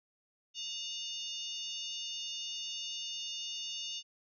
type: harmonic tone with a mistuned harmonic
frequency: 901 Hz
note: A5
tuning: 41 cents sharp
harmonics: 3 / 4 / 5 / 6 / 7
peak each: -41 / -43 / -49 / -48 / -47 dBFS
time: 0.54-4.03 s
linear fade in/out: 50 ms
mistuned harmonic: 3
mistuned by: +90 cents
effects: none